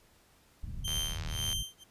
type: low-pass noise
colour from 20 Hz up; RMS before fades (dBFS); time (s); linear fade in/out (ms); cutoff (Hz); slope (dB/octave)
pink; -38; 0.63-1.63; 5; 150; 24
type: tone with tremolo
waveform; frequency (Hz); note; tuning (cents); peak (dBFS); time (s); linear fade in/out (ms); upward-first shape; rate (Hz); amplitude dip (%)
sawtooth; 3136; G7; 0; -28; 0.84-1.84; 10; sine; 1.9; 100
type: click train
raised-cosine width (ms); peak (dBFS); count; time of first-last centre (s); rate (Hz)
0.2; -24; 52; 0.88-1.529; 78.6
effects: pink hiss -64 dBFS RMS until 1.9 s + resampled to 32000 Hz